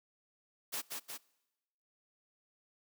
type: noise with echo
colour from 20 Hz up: white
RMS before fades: -38 dBFS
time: 0.72-0.82 s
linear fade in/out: 20 ms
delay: 180 ms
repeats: 2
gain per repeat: -3 dB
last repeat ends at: 1.18 s
effects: noise-tail reverb RT60 1.0 s tail -23 dB re dry + high-pass 200 Hz 12 dB/octave